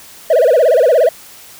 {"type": "tone with vibrato", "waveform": "triangle", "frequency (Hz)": 562, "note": "C#5", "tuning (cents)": 24, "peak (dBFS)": -4, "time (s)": [0.3, 1.09], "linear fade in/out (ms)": 5, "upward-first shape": "sine", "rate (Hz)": 17, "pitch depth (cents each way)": 280, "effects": ["tanh soft clip ceiling -2 dBFS", "white hiss -38 dBFS RMS until 1.59 s"]}